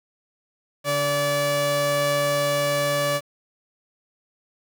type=tone pair together; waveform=sawtooth; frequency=144.2 / 577.2 Hz; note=D3 / D5; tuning=-31 / -30 cents; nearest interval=2 octaves; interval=2401 cents; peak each=-25 / -17 dBFS; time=0.84-3.21 s; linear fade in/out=50 ms; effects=8-bit